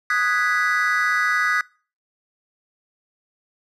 triangle chord, G# minor seventh, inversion second, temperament equal, 1244.5 / 1480 / 1661.2 / 1975.5 Hz, D#6 / F#6 / G#6 / B6, 0 / 0 / 0 / 0 cents, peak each -21 dBFS, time 0.1-1.61 s, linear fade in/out 2 ms, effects noise-tail reverb RT60 0.4 s tail -25 dB re dry + tanh soft clip ceiling -10 dBFS

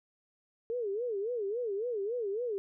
sine tone with vibrato, 440 Hz, A4, in tune, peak -31 dBFS, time 0.7-2.58 s, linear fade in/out 0 ms, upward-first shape sine, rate 3.6 Hz, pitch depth 210 cents each way, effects none

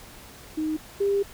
sine tone pair in turn, 311.1 / 399.6 Hz, D#4 / G4, 0 / +33 cents, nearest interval major third, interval 433 cents, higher second, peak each -24 / -20 dBFS, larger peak second, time 0.57-0.77 / 1-1.23 s, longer second, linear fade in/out 10 ms, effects pink hiss -46 dBFS RMS until 1.33 s

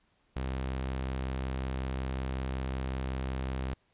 sawtooth tone, 65.41 Hz, C2, in tune, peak -28 dBFS, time 0.36-3.74 s, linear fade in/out 5 ms, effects pink hiss -71 dBFS RMS until 3.93 s + resampled to 8000 Hz

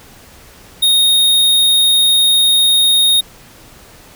square tone, 3716 Hz, A#7, 6 cents flat, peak -9 dBFS, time 0.82-3.21 s, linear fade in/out 10 ms, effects pink hiss -41 dBFS RMS until 4.15 s

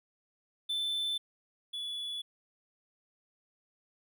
triangle tone pair in turn, 3528 / 3424 Hz, A7 / A7, +4 / -48 cents, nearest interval minor second, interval 52 cents, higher first, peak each -29 / -34 dBFS, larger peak first, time 0.69-1.18 / 1.73-2.22 s, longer neither, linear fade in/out 10 ms, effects none

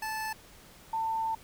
25% pulse / sine tone pair in turn, 874 / 894.9 Hz, A5 / A5, -12 / +29 cents, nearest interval unison, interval 41 cents, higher second, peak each -29 / -28 dBFS, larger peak second, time 0.02-0.33 / 0.93-1.35 s, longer second, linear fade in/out 5 ms, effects pink hiss -54 dBFS RMS until 1.43 s

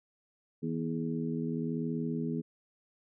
harmonic tone with a mistuned harmonic, 81 Hz, E2, 30 cents flat, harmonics 2 / 3 / 4 / 5, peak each -35 / -34 / -40 / -40 dBFS, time 0.62-2.42 s, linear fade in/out 20 ms, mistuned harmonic 5, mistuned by +58 cents, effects none

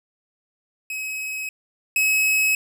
45% pulse tone pair in turn, 2553 / 2564 Hz, D#7 / E7, +44 / -49 cents, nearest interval unison, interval 7 cents, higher second, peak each -27 / -17 dBFS, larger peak second, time 0.9-1.49 / 1.96-2.55 s, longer neither, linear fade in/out 2 ms, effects none

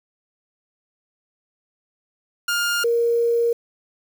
sawtooth / sine tone pair in turn, 1410 / 468.8 Hz, F6 / A#4, +16 / +10 cents, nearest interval octave + perfect fifth, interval 1906 cents, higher first, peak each -16 dBFS, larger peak neither, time 2.48-2.84 / 2.84-3.53 s, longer second, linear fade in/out 5 ms, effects 7-bit

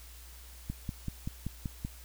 click train, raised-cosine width 5 ms, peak -22 dBFS, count 7, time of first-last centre 0.7-1.849 s, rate 5.22 Hz, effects added 60 Hz sine -49 dBFS peak until 2.04 s + white hiss -54 dBFS RMS until 2.04 s

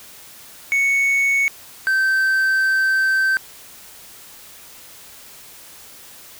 triangle tone pair in turn, 2217 / 1551.7 Hz, C#7 / G6, 0 / -18 cents, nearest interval tritone, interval 618 cents, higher first, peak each -13 dBFS, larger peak neither, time 0.72-1.48 / 1.87-3.37 s, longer second, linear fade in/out 0 ms, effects white hiss -42 dBFS RMS until 6.39 s

